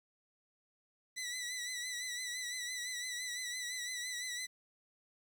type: tone with vibrato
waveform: 15% pulse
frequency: 1975.5 Hz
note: B6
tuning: in tune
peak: -32 dBFS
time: 1.16-4.47 s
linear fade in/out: 20 ms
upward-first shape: triangle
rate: 5.9 Hz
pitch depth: 61 cents each way
effects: 11-bit